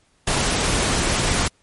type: noise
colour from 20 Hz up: pink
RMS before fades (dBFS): -20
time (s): 0.27-1.48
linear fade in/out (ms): 5
effects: pink hiss -61 dBFS RMS until 1.62 s + MP3 48 kbps